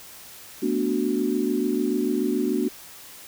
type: chord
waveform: sine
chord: B minor seventh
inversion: third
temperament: equal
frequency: 220 / 246.9 / 293.7 / 370 Hz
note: A3 / B3 / D4 / F#4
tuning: 0 / 0 / 0 / 0 cents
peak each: -29 / -26 / -26 / -26 dBFS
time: 0.62-2.69 s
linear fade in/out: 10 ms
effects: white hiss -44 dBFS RMS until 3.27 s